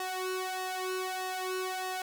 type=tone with flanger; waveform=sawtooth; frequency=372 Hz; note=F#4; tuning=9 cents sharp; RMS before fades=-35 dBFS; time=0-2.02 s; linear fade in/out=2 ms; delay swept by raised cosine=1.1 to 1.97 ms; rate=1.6 Hz; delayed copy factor=+0.85; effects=none